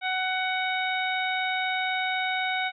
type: harmonic tone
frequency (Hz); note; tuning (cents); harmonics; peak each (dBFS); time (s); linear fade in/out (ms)
746; F#5; +14; 1 / 2 / 3 / 4 / 5; -29 / -31 / -30 / -40 / -34; 0.01-2.72; 50
effects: none